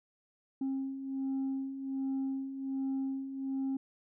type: beating tone pair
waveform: sine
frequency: 267.7 / 269 Hz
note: C4 / C4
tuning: +40 / +48 cents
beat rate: 1.3 Hz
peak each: -38 / -32 dBFS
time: 0.61-3.77 s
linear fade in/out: 5 ms
effects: tanh soft clip ceiling -29 dBFS